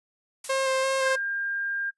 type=noise with exponential decay; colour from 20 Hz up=blue; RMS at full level=-32 dBFS; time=0.44-0.75 s; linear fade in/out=5 ms; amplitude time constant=66 ms
type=tone with vibrato; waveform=sawtooth; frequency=531 Hz; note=C5; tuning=25 cents sharp; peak=-19 dBFS; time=0.49-1.16 s; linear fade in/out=10 ms; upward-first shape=square; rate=2.9 Hz; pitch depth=12 cents each way
type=tone; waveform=sine; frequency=1603 Hz; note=G6; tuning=38 cents sharp; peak=-27 dBFS; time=1.02-1.91 s; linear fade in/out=20 ms
effects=noise-tail reverb RT60 0.1 s tail -17 dB re dry + resampled to 24000 Hz